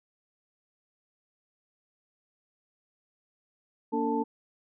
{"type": "tone cluster", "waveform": "sine", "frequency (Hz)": [234.7, 288.3, 449.6, 882], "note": ["A#3", "D4", "A4", "A5"], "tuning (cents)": [12, -32, 37, 4], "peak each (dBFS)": -31, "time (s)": [3.92, 4.24], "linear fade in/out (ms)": 20, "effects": []}